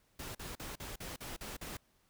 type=noise bursts; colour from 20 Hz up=pink; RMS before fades=-44 dBFS; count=8; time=0.19-1.771 s; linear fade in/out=5 ms; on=160 ms; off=43 ms; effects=pink hiss -72 dBFS RMS until 2.09 s